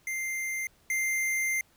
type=tone pair in turn; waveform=square; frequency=2093 / 2093 Hz; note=C7 / C7; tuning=0 / 0 cents; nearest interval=unison; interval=0 cents; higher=neither; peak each=-31 / -27 dBFS; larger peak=second; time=0.07-0.67 / 0.9-1.61 s; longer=second; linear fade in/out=2 ms; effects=pink hiss -64 dBFS RMS until 1.76 s

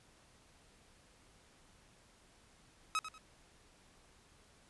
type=tone with echo; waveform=sawtooth; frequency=1277 Hz; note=D#6; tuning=45 cents sharp; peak=-28 dBFS; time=2.95-2.99 s; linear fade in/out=0 ms; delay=95 ms; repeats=2; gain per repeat=-11 dB; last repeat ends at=3.18 s; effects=pink hiss -65 dBFS RMS until 4.69 s + resampled to 24000 Hz

